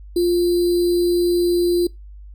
sine tone with sample-and-hold, 349.2 Hz, F4, in tune, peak -14 dBFS, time 0.16-1.87 s, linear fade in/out 5 ms, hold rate 4410 Hz, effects noise-tail reverb RT60 0.2 s tail -23 dB re dry + added 50 Hz sine -36 dBFS peak until 2.34 s

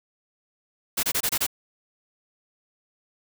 white noise bursts, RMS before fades -24 dBFS, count 6, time 0.97-1.467 s, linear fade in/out 10 ms, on 62 ms, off 25 ms, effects none

